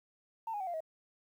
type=tone with pitch steps; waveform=sine; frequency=901 / 826.2 / 757.6 / 694.8 / 637.1 Hz; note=A5 / G#5 / F#5 / F5 / D#5; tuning=+41 / -9 / +41 / -9 / +41 cents; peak=-34 dBFS; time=0.47-0.805 s; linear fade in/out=5 ms; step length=67 ms; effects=tanh soft clip ceiling -30 dBFS + 11-bit